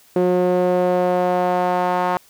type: tone with band-pass filter sweep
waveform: sawtooth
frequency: 180 Hz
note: F#3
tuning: 47 cents flat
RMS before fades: -18 dBFS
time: 0.16-2.17 s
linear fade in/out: 0 ms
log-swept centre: 420 to 920 Hz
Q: 2.3
effects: white hiss -52 dBFS RMS until 2.29 s